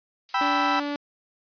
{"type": "noise", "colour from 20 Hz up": "violet", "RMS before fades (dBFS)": -35, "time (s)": [0.29, 0.93], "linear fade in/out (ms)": 0}
{"type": "chord", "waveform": "35% pulse", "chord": "E minor", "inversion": "first", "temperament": "equal", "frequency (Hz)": [784, 987.8, 1318.5], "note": ["G5", "B5", "E6"], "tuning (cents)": [0, 0, 0], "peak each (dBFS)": -24, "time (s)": [0.34, 0.8], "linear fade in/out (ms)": 5}
{"type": "tone", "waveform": "sawtooth", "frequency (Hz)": 289.2, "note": "D4", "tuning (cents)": -27, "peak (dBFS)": -23, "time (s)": [0.41, 0.96], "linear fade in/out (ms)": 2}
{"effects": ["resampled to 11025 Hz"]}